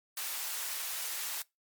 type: high-pass noise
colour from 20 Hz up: white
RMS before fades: -37 dBFS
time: 0.17-1.42 s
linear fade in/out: 2 ms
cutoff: 740 Hz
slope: 12 dB/octave
effects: noise-tail reverb RT60 0.2 s tail -23 dB re dry + MP3 96 kbps